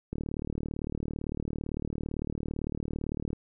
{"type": "click train", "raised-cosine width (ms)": 3, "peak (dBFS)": -20, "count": 122, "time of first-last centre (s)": [0.13, 3.331], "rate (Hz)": 37.8, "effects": []}